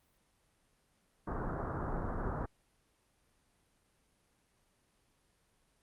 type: low-pass noise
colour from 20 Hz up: pink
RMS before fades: -37 dBFS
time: 1.27-2.46 s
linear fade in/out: 5 ms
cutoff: 1500 Hz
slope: 48 dB/octave
effects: pink hiss -73 dBFS RMS until 5.82 s + Opus 32 kbps